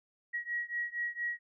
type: beating tone pair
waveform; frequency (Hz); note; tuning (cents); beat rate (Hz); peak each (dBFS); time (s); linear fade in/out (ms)
sine; 1905 / 1909.3; A#6 / A#6; +37 / +41; 4.3; -36 / -37; 0.33-1.39; 20
effects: none